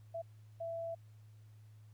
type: tone bursts at uneven times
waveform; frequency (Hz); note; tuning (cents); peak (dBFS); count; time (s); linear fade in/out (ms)
sine; 666; E5; +18; -38; 2; 0.14-0.22 / 0.6-0.95; 10
effects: added 107 Hz sine -55 dBFS peak until 1.93 s + pink hiss -74 dBFS RMS until 1.93 s